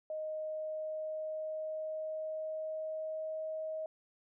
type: tone with pitch glide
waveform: sine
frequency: 622.3 to 630.6 Hz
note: D#5 to D#5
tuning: 0 to +23 cents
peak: -36 dBFS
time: 0.1-3.86 s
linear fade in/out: 2 ms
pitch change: +23 cents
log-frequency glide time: 0.44-3.54 s
effects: none